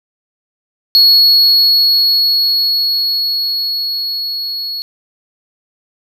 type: tone with level ramp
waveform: triangle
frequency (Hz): 4349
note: C#8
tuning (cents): -34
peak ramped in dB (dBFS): -3 to -18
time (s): 0.95-4.82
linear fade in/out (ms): 0
effects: none